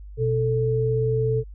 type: tone pair together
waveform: sine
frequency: 123.8 / 441.2 Hz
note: B2 / A4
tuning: +5 / +5 cents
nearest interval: octave + minor seventh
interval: 2200 cents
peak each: -22 dBFS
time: 0.17-1.44 s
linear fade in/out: 50 ms
effects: added 50 Hz sine -37 dBFS peak until 1.54 s